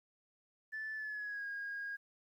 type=tone with pitch glide; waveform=sine; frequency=1750 to 1632.8 Hz; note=A6 to G#6; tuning=-10 to -30 cents; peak=-38 dBFS; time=0.72-1.97 s; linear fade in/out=20 ms; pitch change=-120 cents; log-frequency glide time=0.95-1.46 s; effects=tanh soft clip ceiling -35 dBFS + 12-bit